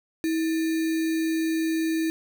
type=tone with sample-and-hold; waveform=sine; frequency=322.7 Hz; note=E4; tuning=37 cents flat; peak=-22 dBFS; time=0.24-2.1 s; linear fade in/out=0 ms; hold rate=2100 Hz; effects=none